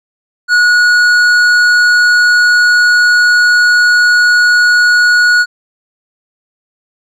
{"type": "tone with hard clipping", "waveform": "triangle", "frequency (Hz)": 1456, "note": "F#6", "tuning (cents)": -28, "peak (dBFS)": -7, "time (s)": [0.48, 5.46], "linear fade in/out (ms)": 50, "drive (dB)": 12, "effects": []}